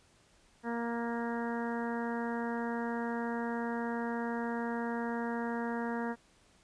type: harmonic tone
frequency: 234.2 Hz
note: A#3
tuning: 8 cents sharp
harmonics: 1 / 2 / 3 / 4 / 5 / 6 / 7 / 8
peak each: -35 / -39 / -43 / -41 / -49 / -47 / -45 / -48 dBFS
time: 0.63-6.16 s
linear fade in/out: 50 ms
effects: pink hiss -65 dBFS RMS until 6.63 s + resampled to 22050 Hz